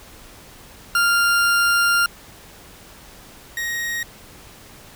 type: tone pair in turn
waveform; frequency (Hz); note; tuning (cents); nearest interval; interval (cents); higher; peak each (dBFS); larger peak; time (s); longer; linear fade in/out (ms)
40% pulse; 1396.9 / 1879.8; F6 / A#6; 0 / +14; perfect fourth; 514; second; -14 / -22; first; 0.95-2.06 / 3.57-4.03; first; 2
effects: pink hiss -44 dBFS RMS until 4.95 s